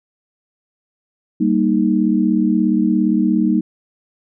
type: chord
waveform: sine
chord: Eb major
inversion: first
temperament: equal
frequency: 196 / 233.1 / 311.1 Hz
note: G3 / Bb3 / Eb4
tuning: 0 / 0 / 0 cents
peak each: -17 dBFS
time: 1.4-3.61 s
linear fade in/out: 10 ms
effects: none